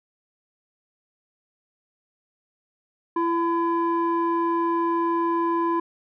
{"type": "tone with low-pass filter", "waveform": "square", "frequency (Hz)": 336.6, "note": "E4", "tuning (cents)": 36, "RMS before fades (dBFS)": -23, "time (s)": [3.16, 5.8], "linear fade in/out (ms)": 5, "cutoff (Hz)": 1100, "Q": 3.4, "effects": []}